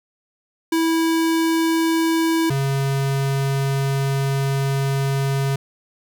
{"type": "tone pair in turn", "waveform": "square", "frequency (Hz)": [327.1, 137.09], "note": ["E4", "C#3"], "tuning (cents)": [-13, -19], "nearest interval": "octave + minor third", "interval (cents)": 1506, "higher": "first", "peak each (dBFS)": [-17, -19], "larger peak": "first", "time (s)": [[0.72, 2.5], [2.5, 5.56]], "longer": "second", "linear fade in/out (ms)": 5, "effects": []}